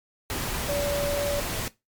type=tone in noise; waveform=sine; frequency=574 Hz; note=D5; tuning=40 cents flat; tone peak=-25 dBFS; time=0.69-1.4 s; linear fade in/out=0 ms; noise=pink; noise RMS=-30 dBFS; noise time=0.3-1.68 s; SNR=+2 dB; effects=noise-tail reverb RT60 0.2 s tail -18 dB re dry + MP3 96 kbps